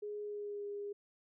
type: tone with pitch glide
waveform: sine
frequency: 416.4 to 407.6 Hz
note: G#4 to G#4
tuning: +5 to -32 cents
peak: -39 dBFS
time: 0.02-0.93 s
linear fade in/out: 10 ms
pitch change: -37 cents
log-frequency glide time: 0.23-0.66 s
effects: none